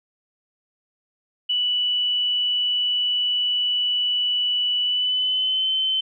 sine tone with pitch glide, 2960 to 3071 Hz, F#7 to G7, 0 to -36 cents, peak -19 dBFS, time 1.49-6.01 s, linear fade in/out 10 ms, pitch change +64 cents, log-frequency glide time 4.82-5.7 s, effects none

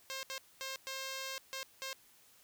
5% pulse tone bursts at uneven times, 532 Hz, C5, 29 cents sharp, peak -28 dBFS, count 6, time 0.1-0.23 / 0.3-0.38 / 0.61-0.76 / 0.87-1.38 / 1.53-1.63 / 1.82-1.93 s, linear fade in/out 0 ms, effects white hiss -64 dBFS RMS until 2.43 s

